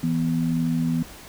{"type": "tone pair together", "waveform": "sine", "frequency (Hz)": [163.8, 245.6], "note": ["E3", "B3"], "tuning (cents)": [-11, -9], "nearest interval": "perfect fifth", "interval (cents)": 702, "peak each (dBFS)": -23, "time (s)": [0.03, 1.03], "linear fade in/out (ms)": 5, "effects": ["pink hiss -43 dBFS RMS until 1.28 s"]}